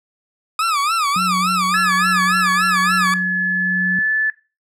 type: tone with vibrato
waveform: 40% pulse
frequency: 1233 Hz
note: D#6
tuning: 16 cents flat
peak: -15 dBFS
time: 0.59-3.14 s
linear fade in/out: 2 ms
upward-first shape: sine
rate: 3.5 Hz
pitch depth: 170 cents each way
type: tone with tremolo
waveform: sine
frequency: 183.4 Hz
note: F#3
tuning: 15 cents flat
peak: -20 dBFS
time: 1.16-3.99 s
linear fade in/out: 2 ms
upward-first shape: sine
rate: 1.2 Hz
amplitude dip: 35%
type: tone with pitch glide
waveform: sine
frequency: 1707 to 1740.9 Hz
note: G#6 to A6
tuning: +47 to -19 cents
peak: -15 dBFS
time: 1.74-4.3 s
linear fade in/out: 2 ms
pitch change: +34 cents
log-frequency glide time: 3.24-4.12 s
effects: noise-tail reverb RT60 0.3 s tail -18 dB re dry + low-pass 11000 Hz 12 dB/octave